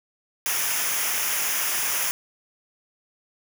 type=noise with comb filter; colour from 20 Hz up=white; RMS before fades=-25 dBFS; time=0.46-2.11 s; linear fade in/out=0 ms; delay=0.24 ms; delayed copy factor=-0.7; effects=none